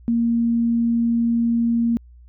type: tone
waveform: sine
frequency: 233.1 Hz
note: A#3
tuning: in tune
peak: -16 dBFS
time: 0.08-1.97 s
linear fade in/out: 0 ms
effects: added 60 Hz sine -43 dBFS peak until 2.28 s